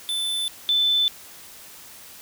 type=tone pair in turn; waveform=square / sine; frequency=3520 / 3520 Hz; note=A7 / A7; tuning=0 / 0 cents; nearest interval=unison; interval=0 cents; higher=neither; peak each=-24 / -17 dBFS; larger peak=second; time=0.09-0.48 / 0.69-1.08 s; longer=neither; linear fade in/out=0 ms; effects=white hiss -44 dBFS RMS until 2.21 s